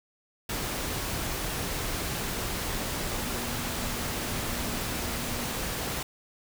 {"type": "tone in noise", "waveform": "sine", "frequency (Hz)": 239.3, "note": "A#3", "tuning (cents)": 46, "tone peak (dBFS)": -41, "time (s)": [3.17, 5.54], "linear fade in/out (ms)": 5, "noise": "pink", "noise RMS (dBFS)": -32, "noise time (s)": [0.49, 6.03], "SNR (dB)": -12, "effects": []}